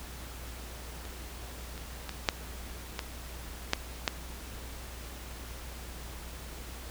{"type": "clicks", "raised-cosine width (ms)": 0.2, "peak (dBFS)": [-28, -26, -19, -6, -15, -7, -8], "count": 7, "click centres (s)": [1.053, 1.778, 2.093, 2.288, 2.992, 3.734, 4.078], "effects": ["added 60 Hz sine -43 dBFS peak until 6.9 s", "pink hiss -46 dBFS RMS until 6.9 s"]}